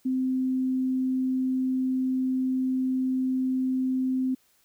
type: tone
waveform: sine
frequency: 259 Hz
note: C4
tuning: 17 cents flat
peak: -23 dBFS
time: 0.05-4.35 s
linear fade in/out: 10 ms
effects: white hiss -65 dBFS RMS until 4.64 s